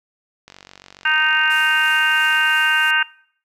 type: click train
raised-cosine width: 0.2 ms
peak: -22 dBFS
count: 96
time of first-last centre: 0.48-2.497 s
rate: 47.1 Hz
type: harmonic tone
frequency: 310 Hz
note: D#4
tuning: 6 cents flat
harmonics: 3 / 4 / 5 / 6 / 7 / 8 / 9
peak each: -26 / -27 / -16 / -26 / -29 / -28 / -21 dBFS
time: 1.05-3.03 s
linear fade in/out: 5 ms
type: noise with tremolo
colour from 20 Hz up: blue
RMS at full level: -33 dBFS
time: 1.5-2.91 s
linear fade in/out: 5 ms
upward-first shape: triangle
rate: 3 Hz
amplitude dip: 30%
effects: noise-tail reverb RT60 0.6 s tail -22 dB re dry + low-pass 11000 Hz 12 dB/octave